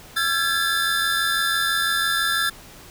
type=tone cluster; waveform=square; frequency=1353 / 1626 / 1712 / 3571 Hz; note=E6 / G#6 / A6 / A7; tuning=+45 / -37 / -48 / +25 cents; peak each=-26 dBFS; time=0.16-2.5 s; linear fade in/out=10 ms; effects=pink hiss -44 dBFS RMS until 2.9 s